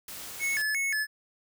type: noise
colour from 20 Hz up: white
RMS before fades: -41 dBFS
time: 0.08-0.62 s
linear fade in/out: 2 ms
type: tone with vibrato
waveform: square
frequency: 1946 Hz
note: B6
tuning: 26 cents flat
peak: -27 dBFS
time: 0.39-1.07 s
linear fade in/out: 50 ms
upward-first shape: square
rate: 2.8 Hz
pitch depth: 210 cents each way
effects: none